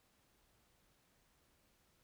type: silence
effects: pink hiss -74 dBFS RMS until 2.03 s